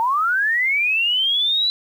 sine linear sweep, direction up, 880 to 3993 Hz, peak -16 dBFS, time 0-1.7 s, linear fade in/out 0 ms, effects 8-bit

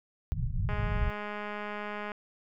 pink low-pass noise, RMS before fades -30 dBFS, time 0.32-1.1 s, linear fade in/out 0 ms, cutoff 160 Hz, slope 48 dB/octave
click train, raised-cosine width 0.5 ms, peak -23 dBFS, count 298, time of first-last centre 0.69-2.118 s, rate 208 Hz
effects none

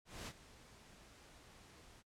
pink noise with ADSR envelope, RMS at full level -45 dBFS, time 0.05-2.03 s, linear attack 220 ms, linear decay 54 ms, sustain -16 dB, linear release 35 ms, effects noise-tail reverb RT60 0.1 s tail -24 dB re dry + low-pass 9000 Hz 12 dB/octave

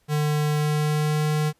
square tone with pitch glide, 150 to 152.01 Hz, D3 to D#3, +37 to -40 cents, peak -21 dBFS, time 0.08-1.53 s, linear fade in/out 50 ms, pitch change +23 cents, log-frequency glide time 0.52-1.25 s, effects pink hiss -66 dBFS RMS until 1.59 s + resampled to 32000 Hz

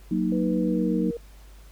sine chord, D# minor, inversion first, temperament equal, 185 / 233.1 / 311.1 Hz, F#3 / A#3 / D#4, 0 / 0 / 0 cents, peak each -25 / -27 / -26 dBFS, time 0.11-1.11 s, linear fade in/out 5 ms
sine tone with pitch glide, 493.1 to 469.7 Hz, B4 to A#4, -3 to +13 cents, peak -30 dBFS, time 0.32-1.17 s, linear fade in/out 2 ms, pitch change -84 cents, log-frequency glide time 0.6-0.93 s
effects added 50 Hz sine -45 dBFS peak until 1.71 s + pink hiss -56 dBFS RMS until 1.71 s

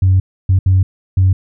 sine tone bursts at uneven times, 93.9 Hz, F#2, 26 cents sharp, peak -6 dBFS, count 4, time 0.02-0.2 / 0.49-0.59 / 0.66-0.83 / 1.17-1.33 s, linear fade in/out 5 ms, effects tanh soft clip ceiling -4 dBFS

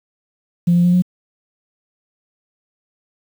sine tone with pitch steps, 173.3 / 174.4 / 177.1 / 180.3 Hz, F3 / F3 / F3 / F#3, -13 / -2 / +24 / -45 cents, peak -9 dBFS, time 0.67-1.022 s, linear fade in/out 10 ms, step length 88 ms, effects tanh soft clip ceiling -6 dBFS + 7-bit

